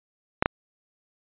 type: clicks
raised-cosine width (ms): 0.5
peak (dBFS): -4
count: 2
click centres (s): 0.425 / 0.459
effects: resampled to 8000 Hz